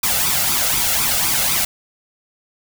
white noise with flanger, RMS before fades -18 dBFS, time 0.03-1.65 s, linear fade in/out 5 ms, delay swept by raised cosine 0.83 to 1.48 ms, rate 4 Hz, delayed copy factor +0.65, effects none

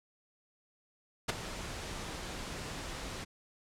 pink noise with ADSR envelope, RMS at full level -27 dBFS, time 1.28-3.25 s, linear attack 15 ms, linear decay 14 ms, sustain -14 dB, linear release 20 ms, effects low-pass 8000 Hz 12 dB/octave

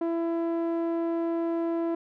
sawtooth tone with low-pass filter, 334.1 Hz, E4, 23 cents sharp, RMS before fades -28 dBFS, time 0.01-1.95 s, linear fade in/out 5 ms, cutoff 740 Hz, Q 0.75, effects none

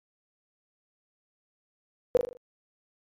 sine tone with echo, 493.9 Hz, B4, in tune, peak -15 dBFS, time 2.15-2.17 s, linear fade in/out 0 ms, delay 40 ms, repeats 5, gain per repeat -6 dB, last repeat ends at 2.37 s, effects MP3 64 kbps

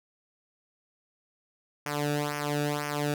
sawtooth tone with flanger, 146.83 Hz, D3, in tune, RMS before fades -30 dBFS, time 1.86-3.14 s, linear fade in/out 2 ms, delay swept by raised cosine 0.25 to 0.97 ms, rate 2 Hz, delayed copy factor -0.85, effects none

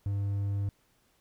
triangle tone, 100 Hz, G2, 35 cents sharp, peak -26 dBFS, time 0.06-0.69 s, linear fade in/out 0 ms, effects pink hiss -69 dBFS RMS until 1.2 s

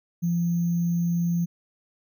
sine tone with sample-and-hold, 171.4 Hz, F3, 32 cents flat, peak -21 dBFS, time 0.22-1.46 s, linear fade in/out 20 ms, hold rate 6300 Hz, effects none

